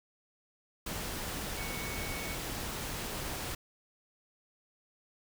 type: tone in noise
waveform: sine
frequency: 2226 Hz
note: C#7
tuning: 7 cents sharp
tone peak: -43 dBFS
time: 1.57-2.35 s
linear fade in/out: 5 ms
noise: pink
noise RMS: -38 dBFS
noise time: 0.86-3.55 s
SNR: -8 dB
effects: none